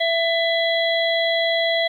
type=harmonic tone; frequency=666 Hz; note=E5; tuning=18 cents sharp; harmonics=1 / 3 / 5 / 6; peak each=-20 / -23 / -24 / -30 dBFS; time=0-1.88 s; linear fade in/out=10 ms; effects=9-bit